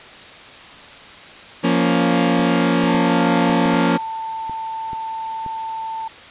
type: chord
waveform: sawtooth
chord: Bb minor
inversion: second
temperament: equal with one note detuned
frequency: 174.61 / 233.1 / 279.4 Hz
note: F3 / Bb3 / Db4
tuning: 0 / 0 / +14 cents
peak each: -15 dBFS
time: 1.63-3.98 s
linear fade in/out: 20 ms
type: clicks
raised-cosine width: 3 ms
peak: -22 dBFS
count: 9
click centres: 2.394 / 2.839 / 2.948 / 3.497 / 3.657 / 3.741 / 4.496 / 4.932 / 5.463 s
type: tone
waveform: sine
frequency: 892 Hz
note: A5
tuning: 23 cents sharp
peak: -24 dBFS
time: 2.87-6.08 s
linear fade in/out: 5 ms
effects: white hiss -39 dBFS RMS until 6.3 s + resampled to 8000 Hz